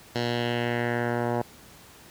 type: tone with low-pass filter sweep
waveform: 10% pulse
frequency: 119.6 Hz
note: A#2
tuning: 45 cents sharp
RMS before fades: -27 dBFS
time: 0.15-1.42 s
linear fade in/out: 5 ms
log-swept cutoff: 4600 to 990 Hz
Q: 2.2
effects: pink hiss -50 dBFS RMS until 2.1 s + high-pass 60 Hz 12 dB/octave